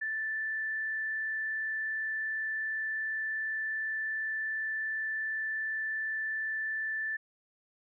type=tone with frequency modulation; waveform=sine; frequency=1760 Hz; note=A6; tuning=in tune; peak=-31 dBFS; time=0.01-7.17 s; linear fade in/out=10 ms; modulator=37.3 Hz; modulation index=0.38; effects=none